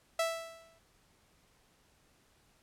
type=tone with exponential decay; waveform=sawtooth; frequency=659.3 Hz; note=E5; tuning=in tune; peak=-23 dBFS; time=0.19-0.79 s; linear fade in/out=5 ms; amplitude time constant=130 ms; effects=pink hiss -68 dBFS RMS until 2.62 s + low-pass 12000 Hz 12 dB/octave